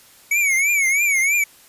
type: tone with vibrato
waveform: square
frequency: 2242 Hz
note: C#7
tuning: 19 cents sharp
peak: -16 dBFS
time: 0.31-1.44 s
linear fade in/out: 5 ms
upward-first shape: triangle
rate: 3.1 Hz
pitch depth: 140 cents each way
effects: white hiss -49 dBFS RMS until 1.68 s + resampled to 32000 Hz